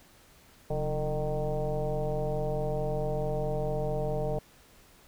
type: tone with frequency modulation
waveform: sine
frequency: 293.7 Hz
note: D4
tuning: in tune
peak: -27 dBFS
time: 0.7-4.39 s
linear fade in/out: 5 ms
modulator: 158 Hz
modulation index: 2.6
effects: pink hiss -58 dBFS RMS until 5.07 s